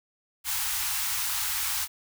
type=band-stop noise; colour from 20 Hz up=white; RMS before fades=-29 dBFS; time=0.44-1.88 s; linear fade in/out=50 ms; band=110 to 770 Hz; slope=96 dB/octave; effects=none